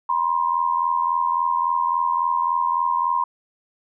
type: tone pair together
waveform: sine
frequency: 962.9 / 1046.5 Hz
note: B5 / C6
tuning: -44 / 0 cents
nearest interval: minor second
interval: 144 cents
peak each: -21 dBFS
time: 0.09-3.24 s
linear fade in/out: 5 ms
effects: none